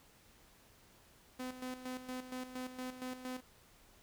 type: tone with tremolo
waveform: sawtooth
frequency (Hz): 254.4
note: C4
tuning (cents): -48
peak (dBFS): -36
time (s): 1.39-3.41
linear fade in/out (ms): 10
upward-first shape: square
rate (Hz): 4.3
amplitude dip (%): 65
effects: pink hiss -64 dBFS RMS until 4.02 s